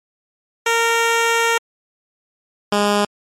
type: tone pair in turn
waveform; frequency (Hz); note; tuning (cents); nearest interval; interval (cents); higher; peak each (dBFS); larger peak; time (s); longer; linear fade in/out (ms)
10% pulse; 461.4 / 205.5; A#4 / G#3; -18 / -18; octave + major second; 1400; first; -6; neither; 0.66-1.58 / 2.72-3.05; first; 5
effects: low-pass 10000 Hz 12 dB/octave + MP3 64 kbps

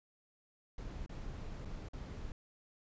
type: noise with dropouts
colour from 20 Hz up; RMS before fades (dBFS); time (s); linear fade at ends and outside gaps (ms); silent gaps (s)
brown; -44; 0.78-2.32; 2; 1.062-1.093 / 1.65-1.655 / 1.886-1.933
effects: resampled to 16000 Hz

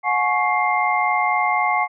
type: tone cluster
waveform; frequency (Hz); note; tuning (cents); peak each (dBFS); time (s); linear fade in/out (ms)
sine; 724 / 848 / 1105 / 2105; F#5 / G#5 / C#6 / C7; -38 / +36 / -6 / +10; -22; 0.03-1.88; 50
effects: none

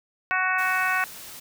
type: harmonic tone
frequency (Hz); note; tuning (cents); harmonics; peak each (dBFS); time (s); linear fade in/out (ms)
371.9; F#4; +9; 2 / 3 / 4 / 5 / 6 / 7; -30 / -28 / -25 / -28 / -32 / -31; 0.31-1.04; 0
type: noise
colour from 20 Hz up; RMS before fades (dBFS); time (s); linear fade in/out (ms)
white; -41; 0.58-1.4; 10
effects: none

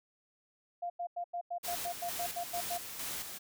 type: tone bursts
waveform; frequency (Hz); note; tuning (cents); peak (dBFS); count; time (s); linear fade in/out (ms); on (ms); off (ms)
sine; 698.5; F5; 0; -34; 12; 0.82-2.781; 10; 80; 91
type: noise with tremolo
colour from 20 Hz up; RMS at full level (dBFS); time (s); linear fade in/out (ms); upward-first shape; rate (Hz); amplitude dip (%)
white; -39; 1.63-3.39; 20; square; 2.2; 45
effects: none

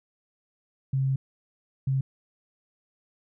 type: tone bursts at uneven times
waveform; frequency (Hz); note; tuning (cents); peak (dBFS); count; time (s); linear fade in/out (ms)
sine; 134.1; C3; +43; -22; 2; 0.93-1.16 / 1.87-2.01; 5
effects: none

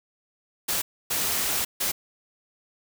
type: noise bursts at uneven times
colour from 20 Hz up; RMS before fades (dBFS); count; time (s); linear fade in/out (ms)
white; -26; 3; 0.68-0.82 / 1.1-1.65 / 1.8-1.92; 10
effects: none

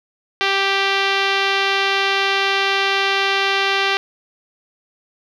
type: tone with low-pass filter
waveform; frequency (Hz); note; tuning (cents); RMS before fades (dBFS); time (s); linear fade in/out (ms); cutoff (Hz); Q
5% pulse; 392; G4; 0; -18; 0.41-3.97; 0; 3500; 0.97
effects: none

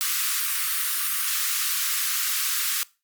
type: high-pass noise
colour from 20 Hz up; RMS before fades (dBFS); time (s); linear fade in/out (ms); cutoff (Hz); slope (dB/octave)
white; -25; 0.01-2.83; 0; 1100; 96
effects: noise-tail reverb RT60 0.3 s tail -22 dB re dry + Opus 48 kbps

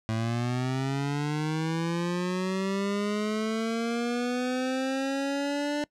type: linear sweep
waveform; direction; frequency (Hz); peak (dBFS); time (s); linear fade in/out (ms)
25% pulse; up; 110 to 295.9; -23; 0.09-5.84; 0
effects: noise-tail reverb RT60 0.1 s tail -22 dB re dry + low-pass 7000 Hz 12 dB/octave

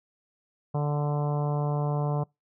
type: harmonic tone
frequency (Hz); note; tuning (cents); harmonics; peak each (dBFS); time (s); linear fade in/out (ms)
146.83; D3; 0; 1 / 2 / 3 / 4 / 5 / 6 / 7 / 8 / 9; -25 / -40 / -35 / -36 / -36 / -41 / -40 / -50 / -51; 0.74-2.24; 10
effects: noise-tail reverb RT60 0.2 s tail -26 dB re dry

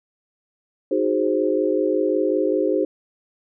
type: chord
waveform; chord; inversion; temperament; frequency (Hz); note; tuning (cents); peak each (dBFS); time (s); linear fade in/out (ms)
sine; Ab dominant seventh; second; equal with one note detuned; 311.1 / 370 / 415.3 / 525.1; Eb4 / Gb4 / Ab4 / C5; 0 / 0 / 0 / +6; -23; 0.91-2.85; 5
effects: none

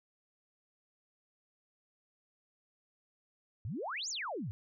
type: exponential two-way sweep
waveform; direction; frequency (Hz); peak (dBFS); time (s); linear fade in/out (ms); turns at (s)
sine; up then down; 89 to 7459 to 89; -36; 3.65-4.51; 0; 4.09
effects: none

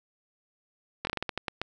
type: slowing click train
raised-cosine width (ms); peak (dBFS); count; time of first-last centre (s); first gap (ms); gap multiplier
0.3; -14; 10; 1.05-1.616; 21; 1.26
effects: none

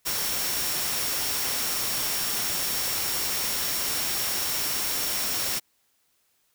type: tone in noise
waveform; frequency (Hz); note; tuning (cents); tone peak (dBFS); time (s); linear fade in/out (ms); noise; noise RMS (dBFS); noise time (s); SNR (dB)
sine; 5530; F8; -18; -34; 0.05-5.6; 20; white; -28; 0.05-5.6; -9
effects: white hiss -69 dBFS RMS until 6.54 s

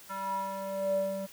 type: tone with band-pass filter sweep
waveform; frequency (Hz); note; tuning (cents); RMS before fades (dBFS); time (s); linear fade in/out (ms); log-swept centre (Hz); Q
square; 194.2; G3; -16; -33; 0.09-1.27; 20; 1200 to 440; 6.5
effects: white hiss -52 dBFS RMS until 1.32 s

